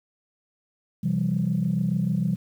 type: chord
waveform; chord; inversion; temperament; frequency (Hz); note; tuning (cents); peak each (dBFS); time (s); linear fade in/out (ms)
sine; C major; none; equal with one note detuned; 130.81 / 169.15 / 196; C3 / E3 / G3; 0 / +45 / 0; -27 / -24 / -25; 1.03-2.36; 10
effects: tanh soft clip ceiling -14 dBFS + 9-bit